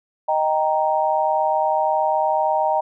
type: chord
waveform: sine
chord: Eb major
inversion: none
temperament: equal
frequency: 622.3 / 784 / 932.3 Hz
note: Eb5 / G5 / Bb5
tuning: 0 / 0 / 0 cents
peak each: -21 dBFS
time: 0.28-2.81 s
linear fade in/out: 10 ms
effects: none